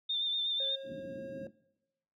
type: tone with vibrato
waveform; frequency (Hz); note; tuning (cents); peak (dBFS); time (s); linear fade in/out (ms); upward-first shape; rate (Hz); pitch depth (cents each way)
sine; 3598; A7; +38; -30; 0.09-0.76; 10; sine; 8.2; 35
type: tone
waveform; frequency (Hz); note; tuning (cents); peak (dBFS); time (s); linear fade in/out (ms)
triangle; 541; C#5; -42; -38; 0.6-1.47; 2
type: low-pass noise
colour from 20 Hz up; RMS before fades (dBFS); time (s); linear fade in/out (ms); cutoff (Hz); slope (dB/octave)
white; -43; 0.83-1.51; 50; 320; 48
effects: noise-tail reverb RT60 1.0 s tail -21 dB re dry + high-pass 200 Hz 12 dB/octave